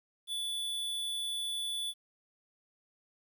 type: tone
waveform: square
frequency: 3462 Hz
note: A7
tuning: 29 cents flat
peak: -34 dBFS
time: 0.27-1.94 s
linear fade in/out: 50 ms
effects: 11-bit